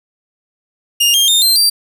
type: tone with pitch steps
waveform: sawtooth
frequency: 2827 / 3210 / 3645 / 4139 / 4700 Hz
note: F7 / G7 / A#7 / C8 / D8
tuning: +20 / +40 / -40 / -20 / +1 cents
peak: -6 dBFS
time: 1-1.7 s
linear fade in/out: 10 ms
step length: 140 ms
effects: none